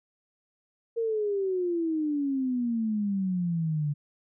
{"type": "exponential sweep", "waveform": "sine", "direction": "down", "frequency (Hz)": [466.6, 143.9], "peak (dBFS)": -25, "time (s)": [0.96, 3.94], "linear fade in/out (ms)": 20, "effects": []}